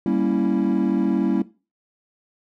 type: chord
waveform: triangle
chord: G diminished seventh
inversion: none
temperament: equal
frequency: 196 / 233.1 / 277.2 / 329.6 Hz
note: G3 / Bb3 / Db4 / Fb4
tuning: 0 / 0 / 0 / 0 cents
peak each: -21 dBFS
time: 0.06-1.42 s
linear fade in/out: 2 ms
effects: noise-tail reverb RT60 0.3 s tail -18 dB re dry + tanh soft clip ceiling -9 dBFS